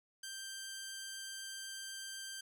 10% pulse tone, 1573 Hz, G6, 6 cents sharp, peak -35 dBFS, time 0.23-2.41 s, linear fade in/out 5 ms, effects none

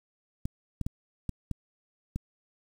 clicks, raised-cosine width 5 ms, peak -19 dBFS, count 6, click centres 0.455 / 0.813 / 0.865 / 1.293 / 1.513 / 2.16 s, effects 8-bit

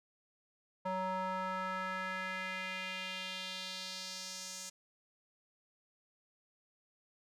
square tone with band-pass filter sweep, 186.8 Hz, F#3, 17 cents sharp, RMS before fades -40 dBFS, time 0.85-4.7 s, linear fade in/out 10 ms, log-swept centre 830 to 6900 Hz, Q 2.2, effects none

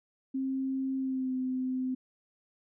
sine tone with pitch glide, 265.8 to 257.3 Hz, C4 to C4, +27 to -29 cents, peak -29 dBFS, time 0.34-1.95 s, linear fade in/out 10 ms, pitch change -56 cents, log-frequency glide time 0.97-1.34 s, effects none

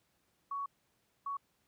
sine tone bursts at uneven times, 1119 Hz, C#6, 16 cents sharp, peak -35 dBFS, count 2, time 0.51-0.66 / 1.26-1.37 s, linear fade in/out 5 ms, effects pink hiss -75 dBFS RMS until 1.67 s + high-pass 80 Hz 12 dB/octave

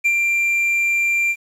triangle tone with ADSR envelope, 2371 Hz, D7, 16 cents sharp, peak -11 dBFS, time 0.04-1.36 s, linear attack 19 ms, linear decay 60 ms, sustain -3 dB, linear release 56 ms, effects resampled to 32000 Hz + 8-bit

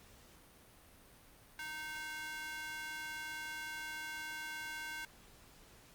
square tone with high-pass filter, 309.6 Hz, D#4, 9 cents flat, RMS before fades -44 dBFS, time 1.59-5.05 s, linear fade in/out 2 ms, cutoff 1500 Hz, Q 2.1, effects pink hiss -61 dBFS RMS until 5.94 s + Opus 48 kbps

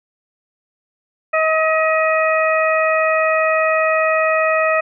harmonic tone with a mistuned harmonic, 635 Hz, D#5, 35 cents sharp, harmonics 1 / 2 / 3 / 4, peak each -16 / -19 / -21 / -22 dBFS, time 1.33-4.81 s, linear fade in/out 10 ms, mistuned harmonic 4, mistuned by -26 cents, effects none

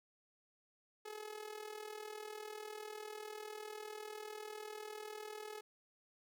sawtooth tone with amplitude modulation, 426.2 Hz, G#4, 45 cents sharp, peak -39 dBFS, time 1.05-5.61 s, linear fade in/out 10 ms, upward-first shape sine, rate 40 Hz, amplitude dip 70%, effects none

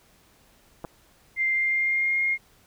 clicks, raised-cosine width 1 ms, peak -21 dBFS, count 2, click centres 0.843 / 0.849 s
sine tone with pitch glide, 2095 to 2135 Hz, C7 to C7, +2 to +34 cents, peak -21 dBFS, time 1.36-2.38 s, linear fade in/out 50 ms, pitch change +32 cents, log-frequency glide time 1.53-2.2 s
effects pink hiss -59 dBFS RMS until 2.66 s

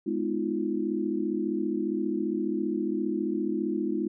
sine chord, F half-diminished seventh, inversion first, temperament just, 209.5 / 251.4 / 314.3 / 349.2 Hz, Ab3 / Cb4 / Eb4 / F4, +15 / +31 / +18 / 0 cents, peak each -32 / -34 / -30 / -31 dBFS, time 0.06-4.08 s, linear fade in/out 10 ms, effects none

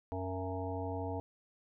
harmonic tone with a mistuned harmonic, 92.5 Hz, F#2, in tune, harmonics 1 / 3 / 5 / 7 / 9 / 10, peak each -39 / -42 / -42 / -43 / -45 / -48 dBFS, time 0.12-1.2 s, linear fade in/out 0 ms, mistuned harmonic 7, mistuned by +49 cents, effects none

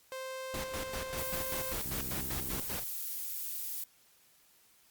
sawtooth tone, 523.3 Hz, C5, in tune, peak -35 dBFS, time 0.12-1.73 s, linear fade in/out 0 ms
pink noise with tremolo, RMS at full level -39 dBFS, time 0.54-2.84 s, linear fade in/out 2 ms, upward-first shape square, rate 5.1 Hz, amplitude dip 75%
violet noise, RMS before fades -38 dBFS, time 1.18-3.84 s, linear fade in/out 5 ms
click train, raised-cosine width 3 ms, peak -32 dBFS, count 49, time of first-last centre 1.86-2.595 s, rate 65.3 Hz
effects white hiss -65 dBFS RMS until 4.9 s + Opus 48 kbps

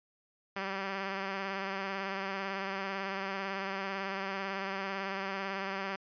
5% pulse tone with vibrato, 194.3 Hz, G3, 15 cents flat, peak -23 dBFS, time 0.56-5.96 s, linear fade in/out 5 ms, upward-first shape sine, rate 18 Hz, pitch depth 30 cents each way, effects resampled to 11025 Hz

